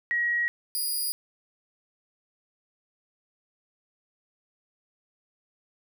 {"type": "tone pair in turn", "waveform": ["sine", "5% pulse"], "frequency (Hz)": [1902, 4879], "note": ["A#6", "D#8"], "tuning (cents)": [34, -35], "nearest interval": "octave + major third", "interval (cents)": 1631, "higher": "second", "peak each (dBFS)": [-23, -20], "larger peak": "second", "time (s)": [[0.11, 0.48], [0.75, 1.12]], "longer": "neither", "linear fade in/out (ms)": 0, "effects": []}